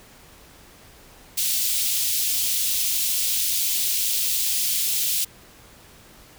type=high-pass noise; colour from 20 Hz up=white; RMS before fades=-23 dBFS; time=1.37-5.25 s; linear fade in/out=10 ms; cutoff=2800 Hz; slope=24 dB/octave; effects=pink hiss -49 dBFS RMS until 6.38 s